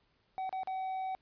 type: tone with dropouts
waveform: triangle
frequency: 757 Hz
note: F#5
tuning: 39 cents sharp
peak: -32 dBFS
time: 0.38-1.15 s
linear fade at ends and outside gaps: 0 ms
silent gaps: 0.493-0.527 / 0.633-0.673 s
effects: pink hiss -73 dBFS RMS until 1.21 s + resampled to 11025 Hz